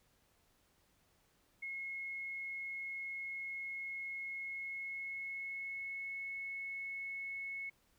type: tone with pitch glide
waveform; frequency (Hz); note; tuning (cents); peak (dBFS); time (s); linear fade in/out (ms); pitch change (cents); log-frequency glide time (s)
sine; 2169 to 2194; C#7 to C#7; -38 to -18; -40; 1.62-7.7; 10; +20; 4.38-6.17
effects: pink hiss -73 dBFS RMS until 7.98 s